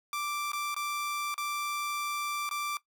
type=tone with dropouts; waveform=sawtooth; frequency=1174.7 Hz; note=D6; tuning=in tune; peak=-28 dBFS; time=0.13-2.77 s; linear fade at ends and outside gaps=1 ms; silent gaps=0.518-0.532 / 0.744-0.764 / 1.342-1.379 / 2.491-2.511 s; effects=noise-tail reverb RT60 0.1 s tail -17 dB re dry